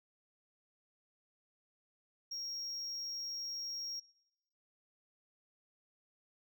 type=tone; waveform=sine; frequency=5588 Hz; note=F8; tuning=in tune; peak=-36 dBFS; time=2.31-4 s; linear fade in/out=10 ms; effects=noise-tail reverb RT60 0.9 s tail -24 dB re dry + tanh soft clip ceiling -38 dBFS